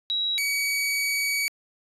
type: tone pair in turn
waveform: sine / sawtooth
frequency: 3871 / 2266 Hz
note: B7 / C#7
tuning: -35 / +37 cents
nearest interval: major sixth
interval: 928 cents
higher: first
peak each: -23 / -20 dBFS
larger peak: second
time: 0.1-0.38 / 0.38-1.48 s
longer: second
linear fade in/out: 0 ms
effects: resampled to 32000 Hz